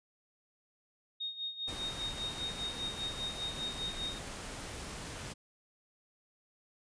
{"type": "tone with tremolo", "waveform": "sine", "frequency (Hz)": 3716, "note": "A#7", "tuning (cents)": -6, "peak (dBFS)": -34, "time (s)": [1.2, 4.19], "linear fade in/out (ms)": 10, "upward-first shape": "sine", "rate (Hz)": 5, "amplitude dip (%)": 75}
{"type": "noise", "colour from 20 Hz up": "pink", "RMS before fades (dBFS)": -43, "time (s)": [1.67, 5.34], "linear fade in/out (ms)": 20}
{"effects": ["resampled to 22050 Hz"]}